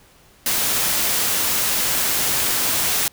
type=noise; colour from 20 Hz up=white; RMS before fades=-20 dBFS; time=0.46-3.08 s; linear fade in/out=2 ms; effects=pink hiss -52 dBFS RMS until 3.12 s